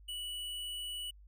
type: tone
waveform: square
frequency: 2949 Hz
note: F#7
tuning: 6 cents flat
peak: -39 dBFS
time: 0.08-1.11 s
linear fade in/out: 10 ms
effects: added 50 Hz sine -54 dBFS peak until 1.27 s